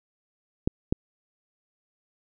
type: clicks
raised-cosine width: 3 ms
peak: -9 dBFS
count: 2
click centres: 0.675 / 0.925 s
effects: none